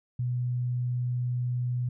sine tone, 123.47 Hz, B2, in tune, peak -26 dBFS, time 0.19-1.89 s, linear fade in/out 5 ms, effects none

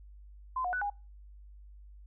sine tone with pitch steps, 1028 / 723 / 1487 / 816 Hz, C6 / F#5 / F#6 / G#5, -31 / -40 / +8 / -31 cents, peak -30 dBFS, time 0.56-0.9 s, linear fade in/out 5 ms, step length 85 ms, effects noise-tail reverb RT60 0.3 s tail -24 dB re dry + added 50 Hz sine -49 dBFS peak until 2.06 s

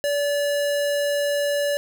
square tone, 576 Hz, D5, 34 cents flat, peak -21 dBFS, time 0.04-1.77 s, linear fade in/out 0 ms, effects none

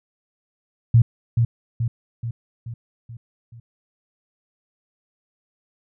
sine tone with echo, 116.54 Hz, A#2, in tune, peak -9 dBFS, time 0.94-1.02 s, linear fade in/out 5 ms, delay 430 ms, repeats 6, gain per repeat -5 dB, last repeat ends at 3.6 s, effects none

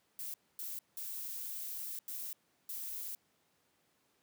violet noise bursts at uneven times, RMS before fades -42 dBFS, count 5, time 0.19-0.34 / 0.59-0.79 / 0.97-1.99 / 2.08-2.33 / 2.69-3.15 s, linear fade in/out 2 ms, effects pink hiss -74 dBFS RMS until 4.22 s + high-pass 150 Hz 12 dB/octave

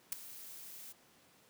blue noise with ADSR envelope, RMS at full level -32 dBFS, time 0.12-0.93 s, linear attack 4 ms, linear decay 10 ms, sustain -18 dB, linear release 15 ms, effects pink hiss -65 dBFS RMS until 1.49 s + high-pass 150 Hz 12 dB/octave

